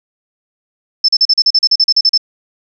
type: tone bursts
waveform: sine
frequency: 5274 Hz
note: E8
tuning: in tune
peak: -6 dBFS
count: 14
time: 1.04-2.177 s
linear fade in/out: 5 ms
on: 45 ms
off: 39 ms
effects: none